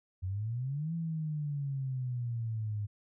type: exponential two-way sweep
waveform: sine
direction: up then down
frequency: 89.3 to 168.1 to 102.4 Hz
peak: -32 dBFS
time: 0.22-2.87 s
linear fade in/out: 20 ms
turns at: 0.94 s
effects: none